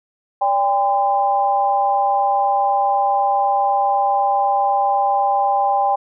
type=tone with amplitude modulation; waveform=sine; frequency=800 Hz; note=G5; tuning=35 cents sharp; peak=-10 dBFS; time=0.41-5.96 s; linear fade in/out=10 ms; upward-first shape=sine; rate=224 Hz; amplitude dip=85%; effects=none